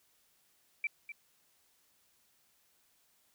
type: tone with echo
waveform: sine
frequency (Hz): 2336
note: D7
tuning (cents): -10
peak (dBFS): -30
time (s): 0.84-0.87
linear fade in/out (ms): 2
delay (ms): 250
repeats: 1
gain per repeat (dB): -11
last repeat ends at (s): 1.12
effects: white hiss -71 dBFS RMS until 3.34 s